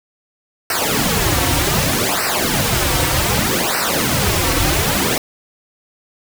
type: noise with flanger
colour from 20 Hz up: pink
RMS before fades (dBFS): -17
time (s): 0.7-5.18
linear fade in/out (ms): 2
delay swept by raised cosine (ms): 0.29 to 4.89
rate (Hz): 0.65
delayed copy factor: -0.95
effects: none